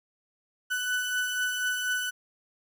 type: beating tone pair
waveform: 35% pulse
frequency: 1492 / 1496.1 Hz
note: F#6 / F#6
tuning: +14 / +19 cents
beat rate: 4.1 Hz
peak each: -26 / -34 dBFS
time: 0.7-2.11 s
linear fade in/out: 20 ms
effects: none